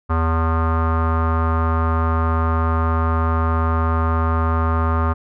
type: tone with low-pass filter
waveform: square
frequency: 81.6 Hz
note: E2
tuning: 17 cents flat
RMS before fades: -18 dBFS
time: 0.09-5.14 s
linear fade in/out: 20 ms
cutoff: 1200 Hz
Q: 5.8
effects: none